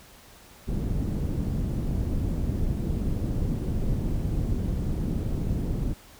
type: low-pass noise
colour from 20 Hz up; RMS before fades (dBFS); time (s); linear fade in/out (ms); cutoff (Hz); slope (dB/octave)
pink; -27; 0.67-5.94; 20; 250; 12
effects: pink hiss -51 dBFS RMS until 6.19 s